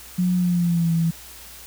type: tone with pitch glide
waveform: sine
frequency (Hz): 180.4 to 165.43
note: F#3 to E3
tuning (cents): -44 to +6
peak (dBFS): -17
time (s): 0.18-1.11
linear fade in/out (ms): 10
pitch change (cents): -150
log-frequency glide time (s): 0.36-0.92
effects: added 60 Hz sine -49 dBFS peak until 1.66 s + white hiss -42 dBFS RMS until 1.66 s